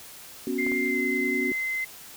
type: chord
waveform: sine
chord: B suspended second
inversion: none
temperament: equal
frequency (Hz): 246.9 / 277.2 / 370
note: B3 / C#4 / F#4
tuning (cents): 0 / 0 / 0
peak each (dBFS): -30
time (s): 0.47-1.52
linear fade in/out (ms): 2
type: tone with pitch glide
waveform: sine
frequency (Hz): 2098 to 2063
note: C7 to C7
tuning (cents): +4 to -25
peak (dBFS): -26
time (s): 0.58-1.85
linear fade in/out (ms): 10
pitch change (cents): -29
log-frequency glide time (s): 0.85-0.99
type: clicks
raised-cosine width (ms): 1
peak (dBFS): -26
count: 2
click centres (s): 0.666 / 0.719
effects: white hiss -45 dBFS RMS until 2.16 s